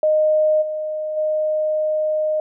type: tone with level steps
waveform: sine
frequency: 617 Hz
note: D#5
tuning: 15 cents flat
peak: -13 / -22 / -17 dBFS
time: 0.03-2.4 s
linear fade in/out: 2 ms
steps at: 0.61 / 1.16 s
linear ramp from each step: 20 ms
effects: none